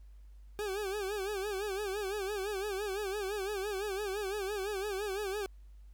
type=tone with vibrato; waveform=40% pulse; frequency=400.8 Hz; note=G4; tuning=38 cents sharp; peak=-33 dBFS; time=0.59-5.46 s; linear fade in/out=0 ms; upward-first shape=sine; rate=5.9 Hz; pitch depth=110 cents each way; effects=added 50 Hz sine -50 dBFS peak until 5.93 s + pink hiss -75 dBFS RMS until 5.93 s